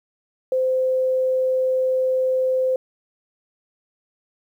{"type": "tone", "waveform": "sine", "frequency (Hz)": 517, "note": "C5", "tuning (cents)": -21, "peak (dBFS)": -17, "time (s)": [0.52, 2.76], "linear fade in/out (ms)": 2, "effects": ["9-bit"]}